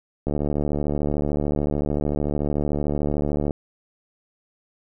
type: click train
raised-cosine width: 2 ms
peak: -11 dBFS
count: 239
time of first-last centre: 0.27-3.508 s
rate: 73.5 Hz
effects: none